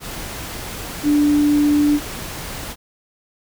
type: tone in noise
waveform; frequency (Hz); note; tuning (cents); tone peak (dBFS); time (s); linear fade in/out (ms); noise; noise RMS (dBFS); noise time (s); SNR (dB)
sine; 293.7; D4; 0; -12; 1.03-2; 50; pink; -30; 0-2.76; +15
effects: none